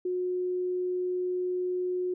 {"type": "tone", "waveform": "sine", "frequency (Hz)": 362.9, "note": "F#4", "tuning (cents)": -34, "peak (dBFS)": -27, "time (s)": [0.05, 2.14], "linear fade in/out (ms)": 5, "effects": []}